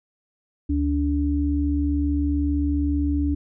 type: tone pair together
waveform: sine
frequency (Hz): 73.42 / 288.8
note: D2 / D4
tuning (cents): 0 / -29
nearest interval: 2 octaves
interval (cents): 2371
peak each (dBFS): -22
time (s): 0.69-3.35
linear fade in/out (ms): 10
effects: none